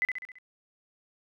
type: tone with echo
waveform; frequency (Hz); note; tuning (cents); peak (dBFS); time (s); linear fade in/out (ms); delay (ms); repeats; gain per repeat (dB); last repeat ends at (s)
sine; 2015; B6; +34; -23; 0.02-0.05; 0; 67; 5; -5; 0.385
effects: none